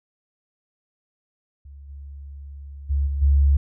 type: tone with level steps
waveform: sine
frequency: 70.2 Hz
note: C#2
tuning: 22 cents sharp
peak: -39 / -35 / -18 / -22 / -13 dBFS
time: 1.65-3.57 s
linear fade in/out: 5 ms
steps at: 1.88 / 2.89 / 3.06 / 3.21 s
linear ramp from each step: 20 ms
effects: none